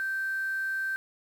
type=tone with quantisation; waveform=sine; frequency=1560 Hz; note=G6; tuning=9 cents flat; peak=-28 dBFS; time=0-0.96 s; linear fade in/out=0 ms; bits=8; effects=none